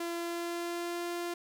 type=tone with pitch glide; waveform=sawtooth; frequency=340.7 to 346.5 Hz; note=F4 to F4; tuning=-43 to -14 cents; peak=-30 dBFS; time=0-1.34 s; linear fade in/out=5 ms; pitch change=+29 cents; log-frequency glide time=0.14-1.05 s; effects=none